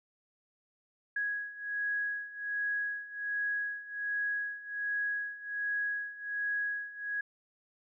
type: beating tone pair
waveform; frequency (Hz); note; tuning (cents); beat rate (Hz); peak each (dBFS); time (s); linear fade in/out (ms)
sine; 1661.2 / 1662.5; G#6 / G#6; 0 / +1; 1.3; -37 / -34; 1.16-7.21; 5
effects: none